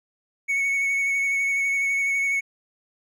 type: tone with vibrato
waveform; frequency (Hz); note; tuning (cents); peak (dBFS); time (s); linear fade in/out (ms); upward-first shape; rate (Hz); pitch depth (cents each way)
triangle; 2217; C#7; 0; -19; 0.48-2.41; 20; sine; 12; 16
effects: none